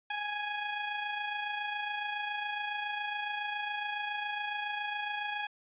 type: tone with amplitude modulation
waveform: 15% pulse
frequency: 830.6 Hz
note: G#5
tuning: in tune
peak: -25 dBFS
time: 0.1-5.47 s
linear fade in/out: 5 ms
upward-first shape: sine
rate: 27.2 Hz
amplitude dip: 40%
effects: resampled to 8000 Hz